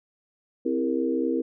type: chord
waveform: sine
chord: C dominant seventh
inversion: none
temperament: equal with one note detuned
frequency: 261.6 / 329.6 / 401.2 / 466.2 Hz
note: C4 / E4 / G4 / Bb4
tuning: 0 / 0 / +40 / 0 cents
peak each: -27 / -27 / -32 / -28 dBFS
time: 0.65-1.42 s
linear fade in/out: 10 ms
effects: none